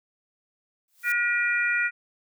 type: noise with exponential growth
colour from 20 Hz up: blue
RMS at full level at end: -36 dBFS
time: 0.88-1.12 s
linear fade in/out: 2 ms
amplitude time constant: 52 ms
type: harmonic tone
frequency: 480 Hz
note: B4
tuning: 49 cents flat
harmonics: 3 / 4 / 5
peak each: -25 / -26 / -27 dBFS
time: 1.03-1.91 s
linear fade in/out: 50 ms
effects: none